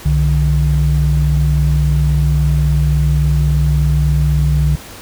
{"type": "tone pair together", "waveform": "sine", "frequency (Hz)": [64.78, 148.4], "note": ["C2", "D3"], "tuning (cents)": [-17, 18], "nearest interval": "octave + major second", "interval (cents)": 1435, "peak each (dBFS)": -12, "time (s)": [0.05, 4.76], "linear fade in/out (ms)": 10, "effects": ["tanh soft clip ceiling -3 dBFS", "pink hiss -34 dBFS RMS until 5.01 s"]}